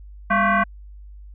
sine tone with frequency modulation, 200.5 Hz, G3, 39 cents sharp, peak -15 dBFS, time 0.3-0.64 s, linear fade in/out 10 ms, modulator 444 Hz, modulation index 3.7, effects added 50 Hz sine -38 dBFS peak until 1.34 s

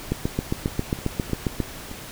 two click trains, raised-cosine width 3 ms, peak -23 / -9 dBFS, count 5 / 12, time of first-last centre 0.68-1.915 / 0.12-1.602 s, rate 3.24 / 7.42 Hz, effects pink hiss -38 dBFS RMS until 2.11 s

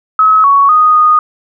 sine tone with pitch steps, 1282 / 1117 / 1242 / 1235 Hz, E6 / C#6 / D#6 / D#6, -49 / +13 / -3 / -13 cents, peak -4 dBFS, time 0.19-1.19 s, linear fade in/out 2 ms, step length 250 ms, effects none

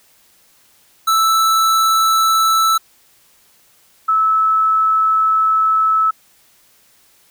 square / sine tone pair in turn, 1318.5 / 1303.4 Hz, E6 / E6, 0 / -20 cents, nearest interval unison, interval 20 cents, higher first, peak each -12 / -11 dBFS, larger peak second, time 1.07-2.78 / 4.08-6.11 s, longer second, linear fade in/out 10 ms, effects white hiss -53 dBFS RMS until 7.3 s

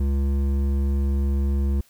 sine tone with hard clipping, 69.1 Hz, C#2, 5 cents flat, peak -21 dBFS, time 0-1.81 s, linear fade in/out 5 ms, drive 10 dB, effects white hiss -58 dBFS RMS until 1.89 s

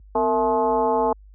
sine tone with frequency modulation, 659.3 Hz, E5, in tune, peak -17 dBFS, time 0.15-1.13 s, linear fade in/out 5 ms, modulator 202 Hz, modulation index 1.7, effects added 50 Hz sine -35 dBFS peak until 1.34 s + high-pass 80 Hz 12 dB/octave

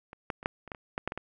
clicks, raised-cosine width 0.5 ms, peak -29 / -16 / -28 / -12 / -30 / -22 / -29 / -16 / -15 / -20 / -21 dBFS, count 11, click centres 0.131 / 0.302 / 0.429 / 0.459 / 0.677 / 0.718 / 0.748 / 0.979 / 1.076 / 1.121 / 1.176 s, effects none

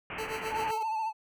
white low-pass noise, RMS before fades -39 dBFS, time 0.1-0.71 s, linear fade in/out 2 ms, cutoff 2900 Hz, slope 96 dB/octave
25% pulse tone with tremolo, 440 Hz, A4, in tune, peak -28 dBFS, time 0.18-0.83 s, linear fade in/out 5 ms, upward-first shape triangle, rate 7.7 Hz, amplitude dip 90%
triangle tone with vibrato, 880 Hz, A5, in tune, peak -27 dBFS, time 0.49-1.13 s, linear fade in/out 50 ms, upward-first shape sine, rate 14 Hz, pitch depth 44 cents each way
effects none

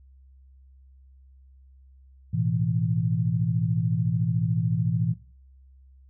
sine chord, A suspended second, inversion none, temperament just, 110 / 123.75 / 165 Hz, A2 / B2 / E3, 0 / +4 / +2 cents, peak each -26 / -27 / -26 dBFS, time 2.33-5.14 s, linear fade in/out 10 ms, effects noise-tail reverb RT60 0.4 s tail -17 dB re dry + added 66 Hz sine -50 dBFS peak until 6.09 s

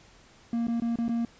triangle tone with dropouts, 233.1 Hz, A#3, in tune, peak -23 dBFS, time 0.53-1.25 s, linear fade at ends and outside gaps 2 ms, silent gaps 0.67-0.682 / 0.8-0.82 / 0.958-0.986 / 1.082-1.092 s, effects pink hiss -56 dBFS RMS until 1.39 s + resampled to 16000 Hz

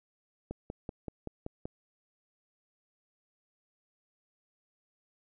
click train, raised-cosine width 2 ms, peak -24 dBFS, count 7, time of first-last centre 0.51-1.655 s, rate 5.24 Hz, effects none

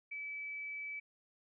sine tone, 2300 Hz, D7, 37 cents flat, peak -40 dBFS, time 0.11-1 s, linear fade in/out 10 ms, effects none

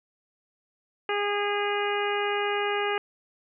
harmonic tone, 409.5 Hz, G#4, 24 cents flat, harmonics 1 / 2 / 3 / 4 / 5 / 6 / 7, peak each -28 / -31 / -33 / -34 / -35 / -36 / -36 dBFS, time 1.09-2.98 s, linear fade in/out 2 ms, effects none

